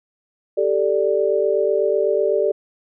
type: chord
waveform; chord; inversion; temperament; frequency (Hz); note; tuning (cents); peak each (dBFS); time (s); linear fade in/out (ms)
sine; G suspended second; none; equal; 392 / 440 / 587.3; G4 / A4 / D5; 0 / 0 / 0; -20; 0.57-2.52; 10
effects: none